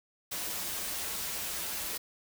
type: noise with comb filter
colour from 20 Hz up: white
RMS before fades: -36 dBFS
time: 0.31-1.98 s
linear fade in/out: 10 ms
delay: 7.7 ms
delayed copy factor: -0.55
effects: none